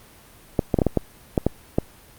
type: clicks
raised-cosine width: 2 ms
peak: -4 dBFS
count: 9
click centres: 0.592 / 0.742 / 0.788 / 0.818 / 0.867 / 0.973 / 1.378 / 1.466 / 1.785 s
effects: pink hiss -49 dBFS RMS until 2.18 s + Opus 32 kbps